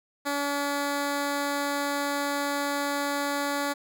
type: tone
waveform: 10% pulse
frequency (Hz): 285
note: C#4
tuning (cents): +48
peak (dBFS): -18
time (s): 0.25-3.74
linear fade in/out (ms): 20
effects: none